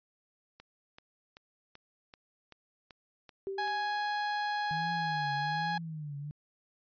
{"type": "click train", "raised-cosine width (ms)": 0.2, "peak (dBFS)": -32, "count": 9, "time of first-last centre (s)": [0.6, 3.677], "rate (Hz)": 2.6}
{"type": "tone with exponential decay", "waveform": "sine", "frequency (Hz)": 389.4, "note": "G4", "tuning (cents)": -12, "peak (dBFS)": -32, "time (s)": [3.47, 4.21], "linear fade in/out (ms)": 0, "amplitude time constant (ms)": 160}
{"type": "tone", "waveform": "30% pulse", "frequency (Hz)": 832, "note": "G#5", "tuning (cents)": 3, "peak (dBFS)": -28, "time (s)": [3.58, 5.78], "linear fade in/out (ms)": 5}
{"type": "tone with vibrato", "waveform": "sine", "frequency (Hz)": 155.56, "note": "D#3", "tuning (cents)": 0, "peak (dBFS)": -37, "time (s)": [4.71, 6.31], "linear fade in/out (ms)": 0, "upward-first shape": "triangle", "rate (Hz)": 1.2, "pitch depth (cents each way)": 170}
{"effects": ["resampled to 11025 Hz"]}